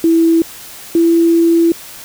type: tone pair in turn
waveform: sine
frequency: 329.8 / 334.6 Hz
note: E4 / E4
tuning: +1 / +26 cents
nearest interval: unison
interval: 25 cents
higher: second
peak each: -7 dBFS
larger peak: neither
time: 0.04-0.42 / 0.95-1.72 s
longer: second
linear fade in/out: 2 ms
effects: white hiss -33 dBFS RMS until 2.04 s